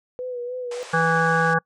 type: tone with vibrato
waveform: sine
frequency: 493.9 Hz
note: B4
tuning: in tune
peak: -27 dBFS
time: 0.19-0.83 s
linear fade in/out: 0 ms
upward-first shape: sine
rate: 3.3 Hz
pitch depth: 44 cents each way
type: band-pass noise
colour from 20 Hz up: pink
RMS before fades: -40 dBFS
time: 0.71-1.54 s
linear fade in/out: 5 ms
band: 420 to 8900 Hz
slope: 48 dB/octave
type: harmonic tone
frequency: 164.2 Hz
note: E3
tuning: 6 cents flat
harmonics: 1 / 3 / 5 / 7 / 9 / 10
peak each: -24 / -24 / -24 / -24 / -24 / -24 dBFS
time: 0.93-1.59 s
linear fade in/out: 10 ms
effects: noise-tail reverb RT60 0.1 s tail -26 dB re dry